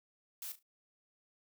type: noise with echo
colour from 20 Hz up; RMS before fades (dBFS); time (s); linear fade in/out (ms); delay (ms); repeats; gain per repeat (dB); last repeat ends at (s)
blue; -43; 0.42-0.52; 2; 36; 3; -12; 0.628
effects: none